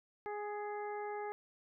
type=harmonic tone with a mistuned harmonic; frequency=415.3 Hz; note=G#4; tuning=in tune; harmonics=1 / 2 / 3 / 4 / 5; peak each=-41 / -42 / -51 / -53 / -53 dBFS; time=0.26-1.32 s; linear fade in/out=0 ms; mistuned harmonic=4; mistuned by=+16 cents; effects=none